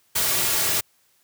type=noise with comb filter; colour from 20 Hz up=white; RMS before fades=-22 dBFS; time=0.15-0.81 s; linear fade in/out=10 ms; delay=3.9 ms; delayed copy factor=-0.6; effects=white hiss -63 dBFS RMS until 1.23 s + high-pass 60 Hz 12 dB/octave